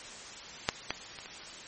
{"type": "clicks", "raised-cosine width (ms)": 0.2, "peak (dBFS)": [-7, -12, -24, -26, -30], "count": 5, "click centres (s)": [0.689, 0.906, 1.188, 1.259, 1.435], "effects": ["white hiss -45 dBFS RMS until 1.67 s", "MP3 32 kbps"]}